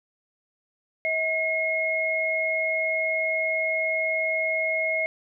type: tone pair together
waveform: sine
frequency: 642 / 2159 Hz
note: E5 / C#7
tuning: -46 / -46 cents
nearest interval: octave + major sixth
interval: 2100 cents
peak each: -27 / -24 dBFS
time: 1.05-5.06 s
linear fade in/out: 0 ms
effects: none